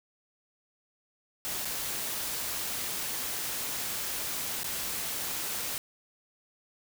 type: noise with dropouts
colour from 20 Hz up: white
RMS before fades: -34 dBFS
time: 1.45-5.78 s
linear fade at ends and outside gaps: 0 ms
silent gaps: 1.648-1.654 / 4.633-4.643 s
effects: none